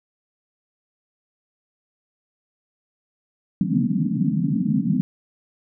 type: band-pass noise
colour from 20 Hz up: pink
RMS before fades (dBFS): -21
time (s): 3.61-5.01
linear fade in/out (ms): 0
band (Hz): 140 to 280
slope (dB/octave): 96
effects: none